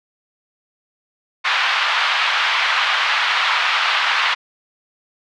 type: band-pass noise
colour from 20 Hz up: pink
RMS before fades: -18 dBFS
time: 1.44-4.35 s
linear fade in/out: 20 ms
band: 990 to 3700 Hz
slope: 24 dB/octave
effects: none